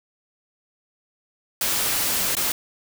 white noise with dropouts, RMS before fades -23 dBFS, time 1.61-2.52 s, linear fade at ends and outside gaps 2 ms, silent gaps 2.352-2.368 s, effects none

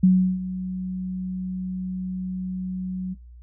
sine tone with ADSR envelope, 185 Hz, F#3, in tune, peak -11 dBFS, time 0.03-3.15 s, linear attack 8 ms, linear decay 350 ms, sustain -15 dB, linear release 25 ms, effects noise-tail reverb RT60 0.2 s tail -24 dB re dry + added 60 Hz sine -42 dBFS peak until 3.42 s

